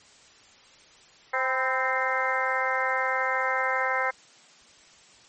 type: harmonic tone with a mistuned harmonic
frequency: 261.6 Hz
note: C4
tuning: in tune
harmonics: 2 / 3 / 4 / 5 / 6 / 7 / 8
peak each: -31 / -31 / -31 / -31 / -31 / -31 / -31 dBFS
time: 1.33-4.11 s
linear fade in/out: 10 ms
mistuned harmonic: 4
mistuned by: -51 cents
effects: white hiss -54 dBFS RMS until 5.28 s + MP3 32 kbps